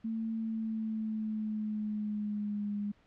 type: tone with pitch glide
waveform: sine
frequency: 223.9 to 205.3 Hz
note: A3 to G#3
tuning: +30 to -20 cents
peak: -32 dBFS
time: 0.04-2.92 s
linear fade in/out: 10 ms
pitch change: -150 cents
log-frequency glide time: 0.37-2.75 s
effects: pink hiss -66 dBFS RMS until 3.06 s + low-pass 3000 Hz 12 dB/octave